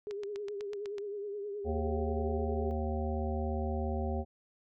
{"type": "tone with vibrato", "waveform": "sine", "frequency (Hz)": 407.7, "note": "G#4", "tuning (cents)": -32, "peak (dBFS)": -36, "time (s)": [0.07, 2.71], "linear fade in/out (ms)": 0, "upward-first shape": "triangle", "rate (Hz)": 9.5, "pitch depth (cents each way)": 66}
{"type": "click train", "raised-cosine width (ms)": 0.2, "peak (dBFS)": -29, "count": 8, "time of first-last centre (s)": [0.11, 0.983], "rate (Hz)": 8.02}
{"type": "harmonic tone", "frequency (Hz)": 77.2, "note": "D#2", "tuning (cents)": -13, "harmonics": [1, 3, 5, 7, 9, 10], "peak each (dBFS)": [-33, -38, -40, -41, -43, -43], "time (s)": [1.64, 4.25], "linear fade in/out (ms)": 50}
{"effects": []}